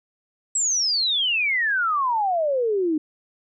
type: exponential sweep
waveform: sine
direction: down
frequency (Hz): 7890 to 298.3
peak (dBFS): -19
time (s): 0.55-2.98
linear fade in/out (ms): 5
effects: none